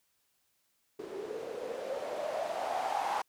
violet noise with low-pass filter sweep, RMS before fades -36 dBFS, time 0.99-3.22 s, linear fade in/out 5 ms, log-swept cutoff 380 to 870 Hz, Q 7.3, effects white hiss -75 dBFS RMS until 3.28 s

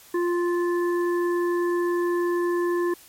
harmonic tone, 349.2 Hz, F4, in tune, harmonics 1 / 3 / 5, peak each -21 / -31 / -35 dBFS, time 0.14-2.94 s, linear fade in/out 5 ms, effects white hiss -50 dBFS RMS until 3.08 s + MP3 64 kbps

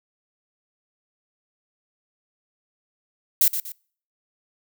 violet noise with echo, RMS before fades -17 dBFS, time 3.41-3.48 s, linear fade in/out 2 ms, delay 120 ms, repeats 2, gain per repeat -9 dB, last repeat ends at 3.72 s, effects noise-tail reverb RT60 0.5 s tail -25 dB re dry

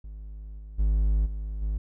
triangle tone with level steps, 51.91 Hz, G#1, in tune, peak -35 / -37 / -18 / -28 / -23 dBFS, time 0.04-1.78 s, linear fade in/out 5 ms, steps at 0.58 / 0.78 / 1.25 / 1.61 s, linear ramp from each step 20 ms, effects none

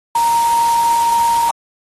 sine tone in noise, 932.3 Hz, A#5, in tune, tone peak -11 dBFS, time 0.15-1.51 s, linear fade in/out 5 ms, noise white, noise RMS -26 dBFS, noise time 0.15-1.51 s, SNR +12 dB, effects AAC 32 kbps

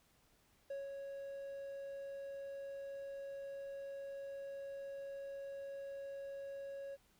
triangle tone with ADSR envelope, 553 Hz, C#5, 4 cents flat, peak -38 dBFS, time 0.7-6.97 s, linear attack 6 ms, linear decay 170 ms, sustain -4 dB, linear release 33 ms, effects pink hiss -72 dBFS RMS until 7.19 s

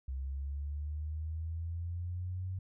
sine linear sweep, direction up, 65.41 to 94 Hz, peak -35 dBFS, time 0.08-2.59 s, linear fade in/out 5 ms, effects none

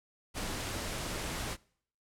pink noise with ADSR envelope, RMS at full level -35 dBFS, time 0.34-1.57 s, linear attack 43 ms, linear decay 13 ms, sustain -2 dB, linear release 43 ms, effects noise-tail reverb RT60 0.6 s tail -24 dB re dry + low-pass 11000 Hz 12 dB/octave

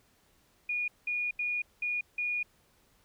sine tone bursts at uneven times, 2444 Hz, D#7, 32 cents flat, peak -29 dBFS, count 5, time 0.69-0.88 / 1.07-1.31 / 1.39-1.62 / 1.82-2.01 / 2.18-2.43 s, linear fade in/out 5 ms, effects pink hiss -67 dBFS RMS until 3.04 s

